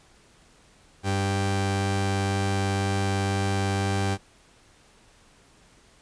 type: tone pair together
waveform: sawtooth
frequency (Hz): 98 / 392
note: G2 / G4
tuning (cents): 0 / 0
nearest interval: 2 octaves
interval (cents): 2400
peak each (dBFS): -20 / -24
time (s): 1.03-4.18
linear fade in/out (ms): 50
effects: pink hiss -57 dBFS RMS until 6.01 s + resampled to 22050 Hz